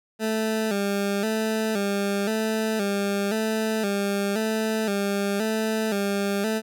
20% pulse tone with vibrato, 209.6 Hz, G#3, 16 cents sharp, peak -18 dBFS, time 0.19-6.62 s, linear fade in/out 50 ms, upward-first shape square, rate 0.96 Hz, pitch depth 81 cents each way, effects none

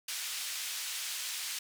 pink band-pass noise, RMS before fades -38 dBFS, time 0.08-1.59 s, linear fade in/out 5 ms, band 2700 to 12000 Hz, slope 12 dB/octave, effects none

